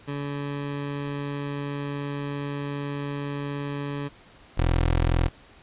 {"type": "tone pair in turn", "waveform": "20% pulse", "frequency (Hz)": [142.7, 42.08], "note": ["D3", "E1"], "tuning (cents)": [-49, 36], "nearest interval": "octave + major sixth", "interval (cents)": 2115, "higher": "first", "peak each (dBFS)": [-24, -15], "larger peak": "second", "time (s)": [[0.07, 4.09], [4.57, 5.29]], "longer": "first", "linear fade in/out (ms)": 20, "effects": ["pink hiss -52 dBFS RMS until 5.62 s", "resampled to 8000 Hz"]}